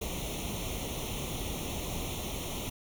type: noise with comb filter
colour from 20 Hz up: pink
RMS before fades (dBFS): -36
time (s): 0.01-2.7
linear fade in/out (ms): 10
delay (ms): 0.31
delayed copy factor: +0.85
effects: none